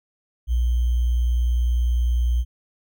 sine tone with sample-and-hold, 60.1 Hz, B1, 46 cents flat, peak -17 dBFS, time 0.47-2.45 s, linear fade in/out 50 ms, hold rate 3150 Hz, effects none

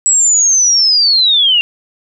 sine linear sweep, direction down, 7850 to 2745 Hz, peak -7 dBFS, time 0.06-1.61 s, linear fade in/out 0 ms, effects none

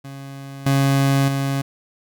30% pulse tone with level steps, 137.5 Hz, C#3, 14 cents flat, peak -30 / -12 / -17 dBFS, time 0.04-1.62 s, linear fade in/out 10 ms, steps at 0.66 / 1.28 s, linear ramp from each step 5 ms, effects none

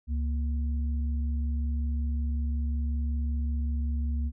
sine tone pair together, 69.81 / 234.8 Hz, C#2 / A#3, +13 / +13 cents, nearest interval octave + major sixth, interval 2100 cents, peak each -26 / -38 dBFS, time 0.07-4.32 s, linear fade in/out 50 ms, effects none

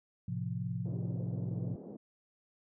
sine chord, F major, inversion first, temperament equal, 110 / 130.81 / 174.61 Hz, A2 / C3 / F3, 0 / 0 / 0 cents, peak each -38 dBFS, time 0.28-1.76 s, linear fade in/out 5 ms
pink band-pass noise, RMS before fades -47 dBFS, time 0.85-1.97 s, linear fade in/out 10 ms, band 180 to 510 Hz, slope 24 dB/octave
effects none

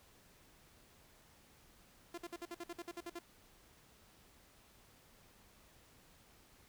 sawtooth tone bursts, 344.2 Hz, F4, 25 cents flat, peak -39 dBFS, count 12, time 2.14-3.19 s, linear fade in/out 5 ms, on 38 ms, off 54 ms, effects pink hiss -65 dBFS RMS until 6.68 s

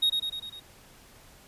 triangle tone with echo, 3754 Hz, A#7, 11 cents sharp, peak -19 dBFS, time 0.02-0.1 s, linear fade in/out 10 ms, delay 100 ms, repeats 5, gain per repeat -4 dB, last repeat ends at 0.6 s, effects pink hiss -54 dBFS RMS until 1.47 s + resampled to 32000 Hz

